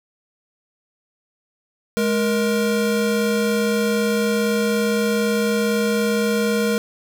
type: tone pair together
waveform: square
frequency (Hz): 210 / 470.8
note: G#3 / A#4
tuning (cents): +19 / +17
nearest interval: octave + major second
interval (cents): 1398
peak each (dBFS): -21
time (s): 1.97-6.78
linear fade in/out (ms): 0
effects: none